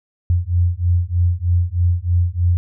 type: beating tone pair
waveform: sine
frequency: 86.2 / 89.4 Hz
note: F2 / F2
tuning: -22 / +41 cents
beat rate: 3.2 Hz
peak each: -17 dBFS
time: 0.3-2.57 s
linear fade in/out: 0 ms
effects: none